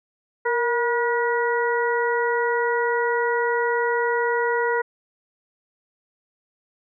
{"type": "harmonic tone with a mistuned harmonic", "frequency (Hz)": 481.8, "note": "B4", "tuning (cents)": -43, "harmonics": [1, 2, 3, 4], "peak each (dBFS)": [-22, -25, -27, -28], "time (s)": [0.45, 4.82], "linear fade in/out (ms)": 10, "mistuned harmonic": 1, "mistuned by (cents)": -47, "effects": []}